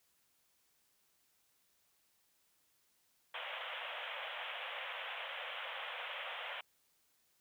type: band-pass noise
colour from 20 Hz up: white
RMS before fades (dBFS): -44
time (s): 3.34-6.61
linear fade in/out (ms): 5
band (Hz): 490 to 3400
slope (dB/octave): 96
effects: white hiss -75 dBFS RMS until 7.4 s